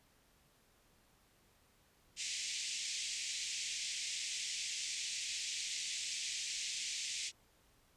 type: band-pass noise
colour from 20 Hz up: white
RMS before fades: -41 dBFS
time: 2.16-7.32 s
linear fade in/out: 50 ms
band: 2100 to 7800 Hz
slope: 48 dB/octave
effects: pink hiss -70 dBFS RMS until 7.96 s + resampled to 32000 Hz